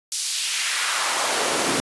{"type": "noise with high-pass filter sweep", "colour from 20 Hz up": "pink", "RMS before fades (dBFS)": -23, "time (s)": [0.12, 1.8], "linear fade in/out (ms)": 0, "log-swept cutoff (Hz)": [5600, 240], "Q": 1.2, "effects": ["resampled to 24000 Hz"]}